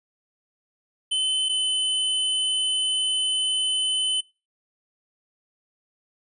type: tone pair in turn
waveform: square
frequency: 3048 / 3034 Hz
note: G7 / F#7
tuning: -49 / +43 cents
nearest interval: unison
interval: 8 cents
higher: first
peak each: -22 / -22 dBFS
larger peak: neither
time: 1.11-1.49 / 1.49-4.21 s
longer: second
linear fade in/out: 10 ms
effects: noise-tail reverb RT60 0.3 s tail -22 dB re dry + resampled to 24000 Hz